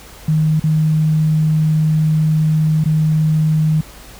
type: tone with dropouts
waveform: sine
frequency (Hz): 155.8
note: D#3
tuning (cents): +3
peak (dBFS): -11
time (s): 0.28-3.81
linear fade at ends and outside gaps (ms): 5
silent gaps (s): 0.598-0.638 / 2.84-2.857
effects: added 50 Hz sine -41 dBFS peak until 4.19 s + pink hiss -39 dBFS RMS until 4.19 s